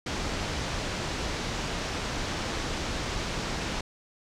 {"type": "low-pass noise", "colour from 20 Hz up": "pink", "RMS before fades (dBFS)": -32, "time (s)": [0.06, 3.81], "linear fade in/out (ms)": 5, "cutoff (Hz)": 6600, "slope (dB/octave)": 24, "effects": []}